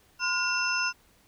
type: tone cluster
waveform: sine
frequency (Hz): 1023 / 1429 / 2714 / 5240 / 6150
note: C6 / F6 / E7 / E8 / G8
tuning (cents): -39 / +39 / +50 / -11 / -34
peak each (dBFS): -33 / -29 / -30 / -32 / -38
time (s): 0.19-0.93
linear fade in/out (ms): 50
effects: pink hiss -62 dBFS RMS until 1.27 s